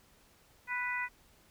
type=harmonic tone; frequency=493.9 Hz; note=B4; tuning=in tune; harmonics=2 / 3 / 4 / 5; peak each=-39 / -39 / -35 / -41 dBFS; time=0.67-1.09 s; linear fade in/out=50 ms; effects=pink hiss -64 dBFS RMS until 1.5 s